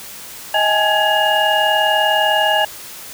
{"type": "tone cluster", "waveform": "sine", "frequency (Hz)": [631, 810, 850, 1671, 2850], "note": ["D#5", "G#5", "G#5", "G#6", "F7"], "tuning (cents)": [24, -43, 40, 10, 34], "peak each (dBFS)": -19, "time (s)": [0.54, 2.65], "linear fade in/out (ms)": 5, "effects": ["white hiss -34 dBFS RMS until 3.13 s"]}